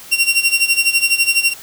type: tone with tremolo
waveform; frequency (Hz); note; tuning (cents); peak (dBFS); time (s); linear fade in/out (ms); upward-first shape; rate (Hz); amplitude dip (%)
sawtooth; 2748; F7; -29; -6; 0.11-1.54; 20; sine; 12; 80
effects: white hiss -37 dBFS RMS until 1.62 s